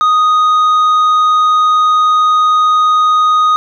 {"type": "tone with tanh clipping", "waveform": "sine", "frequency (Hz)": 1244.5, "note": "D#6", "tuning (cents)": 0, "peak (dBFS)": -8, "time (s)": [0.01, 3.56], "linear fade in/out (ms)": 0, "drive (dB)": 5, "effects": []}